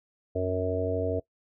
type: harmonic tone with a mistuned harmonic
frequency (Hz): 92.3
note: F#2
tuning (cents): -4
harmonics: 1 / 3 / 4 / 5 / 6 / 7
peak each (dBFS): -32 / -34 / -39 / -29 / -36 / -32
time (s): 0.35-1.2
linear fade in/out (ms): 10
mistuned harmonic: 1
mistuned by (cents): -16
effects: noise-tail reverb RT60 0.1 s tail -20 dB re dry